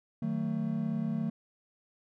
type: chord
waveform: triangle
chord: D# diminished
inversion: none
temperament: just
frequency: 155.56 / 186.68 / 224 Hz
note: D#3 / F#3 / A3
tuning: 0 / +16 / +31 cents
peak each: -33 / -34 / -30 dBFS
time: 0.22-1.3 s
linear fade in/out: 5 ms
effects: none